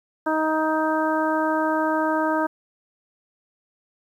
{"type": "harmonic tone", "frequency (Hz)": 313.6, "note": "D#4", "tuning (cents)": 14, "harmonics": [1, 2, 3, 4, 5], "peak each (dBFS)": [-24, -25, -25, -29, -29], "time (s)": [0.26, 2.47], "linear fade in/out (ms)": 10, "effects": ["9-bit"]}